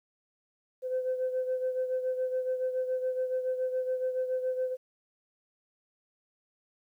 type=beating tone pair; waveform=sine; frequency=511 / 518.1 Hz; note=C5 / C5; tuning=-41 / -17 cents; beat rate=7.1 Hz; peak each=-28 / -35 dBFS; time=0.82-4.77 s; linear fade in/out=50 ms; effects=tanh soft clip ceiling -23 dBFS + 11-bit